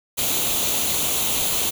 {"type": "noise with comb filter", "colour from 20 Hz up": "white", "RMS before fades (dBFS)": -22, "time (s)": [0.17, 1.71], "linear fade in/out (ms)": 20, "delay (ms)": 0.29, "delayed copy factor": 0.6, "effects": []}